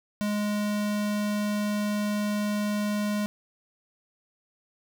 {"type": "tone", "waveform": "square", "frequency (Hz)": 208, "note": "G#3", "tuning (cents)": 3, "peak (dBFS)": -26, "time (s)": [0.21, 3.26], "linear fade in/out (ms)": 0, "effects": []}